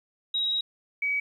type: tone pair in turn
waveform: sine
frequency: 3821 / 2272 Hz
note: A#7 / C#7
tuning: +42 / +42 cents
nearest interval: major sixth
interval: 900 cents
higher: first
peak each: -24 dBFS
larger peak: neither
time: 0.34-0.61 / 1.02-1.2 s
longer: first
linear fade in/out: 5 ms
effects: 10-bit